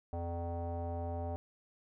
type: tone with low-pass filter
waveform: square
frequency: 85.3 Hz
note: F2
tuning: 40 cents flat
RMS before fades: -38 dBFS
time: 0.13-1.36 s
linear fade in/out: 0 ms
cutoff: 700 Hz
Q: 9.3
effects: none